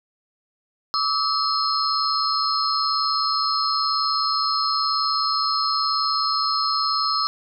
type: tone cluster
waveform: sine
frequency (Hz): 1152 / 1291 / 4238 / 5180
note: D6 / E6 / C8 / E8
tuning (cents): -34 / -37 / +21 / -31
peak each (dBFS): -25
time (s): 0.94-7.27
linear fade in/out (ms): 0
effects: none